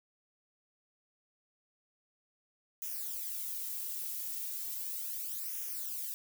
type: noise with flanger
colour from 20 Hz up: violet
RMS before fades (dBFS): -39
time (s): 2.82-6.14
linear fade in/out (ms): 0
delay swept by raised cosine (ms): 0.23 to 2.53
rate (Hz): 0.36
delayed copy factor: -0.75
effects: none